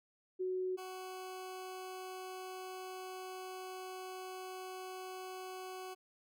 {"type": "tone pair in turn", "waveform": ["sine", "20% pulse"], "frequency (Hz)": [370.4, 372.4], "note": ["F#4", "F#4"], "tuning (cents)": [2, 11], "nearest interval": "unison", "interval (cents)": 9, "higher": "second", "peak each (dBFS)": [-34, -39], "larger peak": "first", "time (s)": [[0.39, 0.77], [0.77, 5.95]], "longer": "second", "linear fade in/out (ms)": 20, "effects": []}